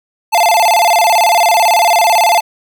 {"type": "tone with vibrato", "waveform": "square", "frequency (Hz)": 780, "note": "G5", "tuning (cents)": -9, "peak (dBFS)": -8, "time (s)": [0.32, 2.41], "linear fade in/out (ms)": 20, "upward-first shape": "square", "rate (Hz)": 18, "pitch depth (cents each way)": 200, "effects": []}